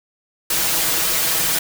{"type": "noise with comb filter", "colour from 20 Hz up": "white", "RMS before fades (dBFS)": -19, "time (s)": [0.5, 1.59], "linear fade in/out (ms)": 5, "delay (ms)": 6.2, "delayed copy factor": 0.85, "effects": []}